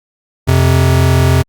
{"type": "tone pair together", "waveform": "square", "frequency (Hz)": [87.31, 130.82], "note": ["F2", "C3"], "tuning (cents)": [0, 0], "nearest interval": "perfect fifth", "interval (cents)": 700, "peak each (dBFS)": -11, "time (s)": [0.47, 1.43], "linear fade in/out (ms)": 20, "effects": ["Opus 48 kbps"]}